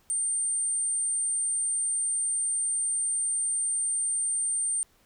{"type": "tone", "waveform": "sine", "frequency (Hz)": 8870, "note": "C#9", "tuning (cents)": 0, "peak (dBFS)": -25, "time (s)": [0.1, 4.83], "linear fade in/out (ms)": 0, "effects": ["pink hiss -64 dBFS RMS until 5.05 s"]}